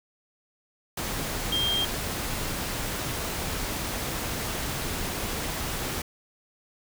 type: tone in noise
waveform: sine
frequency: 3200 Hz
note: G7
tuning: 35 cents sharp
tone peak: -24 dBFS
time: 1.52-1.85 s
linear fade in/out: 5 ms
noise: pink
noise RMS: -31 dBFS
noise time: 0.97-6.02 s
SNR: +4 dB
effects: none